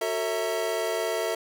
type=tone cluster; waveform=square; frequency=369.4 / 447.1 / 548 / 652 / 923 Hz; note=F#4 / A4 / C#5 / E5 / A#5; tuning=-3 / +28 / -20 / -19 / -17 cents; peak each=-35 / -31 / -39 / -30 / -38 dBFS; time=0.01-1.35 s; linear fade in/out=5 ms; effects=none